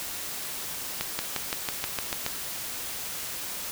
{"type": "accelerating click train", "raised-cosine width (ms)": 0.2, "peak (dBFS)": -10, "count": 9, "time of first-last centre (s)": [1.01, 2.264], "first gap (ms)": 180, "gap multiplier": 0.96, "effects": ["white hiss -35 dBFS RMS until 3.71 s"]}